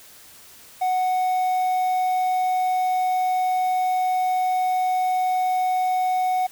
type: tone with quantisation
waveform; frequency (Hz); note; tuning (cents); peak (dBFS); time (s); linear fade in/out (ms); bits
triangle; 740; F#5; 0; -17; 0.81-6.47; 10; 7
effects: white hiss -47 dBFS RMS until 6.51 s